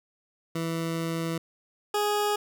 20% pulse tone pair in turn, 164.81 / 415.3 Hz, E3 / G#4, 0 / 0 cents, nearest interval octave + major third, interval 1600 cents, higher second, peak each -23 / -19 dBFS, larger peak second, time 0.55-1.38 / 1.94-2.36 s, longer first, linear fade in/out 5 ms, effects none

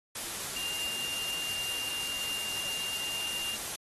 sine tone in noise, 2800 Hz, F7, 4 cents sharp, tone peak -34 dBFS, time 0.56-3.56 s, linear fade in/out 5 ms, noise white, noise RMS -37 dBFS, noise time 0.15-3.76 s, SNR 0 dB, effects AAC 32 kbps

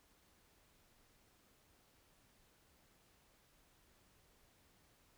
silence, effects pink hiss -71 dBFS RMS until 5.17 s

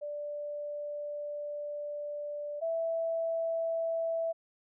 sine tone pair in turn, 587.3 / 659.2 Hz, D5 / E5, 0 / 0 cents, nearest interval major second, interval 200 cents, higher second, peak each -35 / -29 dBFS, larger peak second, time 0.01-2.61 / 2.61-4.33 s, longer first, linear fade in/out 20 ms, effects none

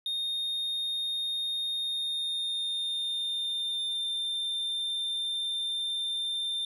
triangle tone with pitch glide, 3690 to 3589 Hz, A#7 to A7, -18 to +34 cents, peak -28 dBFS, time 0.06-6.65 s, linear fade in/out 2 ms, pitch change -48 cents, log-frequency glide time 1.76-4.09 s, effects none

